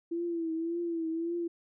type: tone with vibrato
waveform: sine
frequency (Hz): 333.5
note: E4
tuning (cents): +20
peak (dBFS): -30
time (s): 0.11-1.48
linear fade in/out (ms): 10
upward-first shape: triangle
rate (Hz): 1.8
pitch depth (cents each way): 68
effects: none